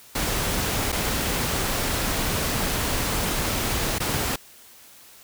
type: noise with dropouts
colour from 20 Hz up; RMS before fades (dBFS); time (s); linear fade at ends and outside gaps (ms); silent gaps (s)
pink; -25; 0.15-4.36; 5; 0.92-0.925 / 3.985-4.001
effects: white hiss -49 dBFS RMS until 5.23 s